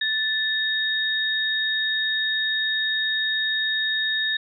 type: tone pair together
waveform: sine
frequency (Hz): 1757 / 3730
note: A6 / A#7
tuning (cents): -3 / 0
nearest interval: octave + minor second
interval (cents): 1303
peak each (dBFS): -24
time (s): 0.01-4.37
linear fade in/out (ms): 5
effects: none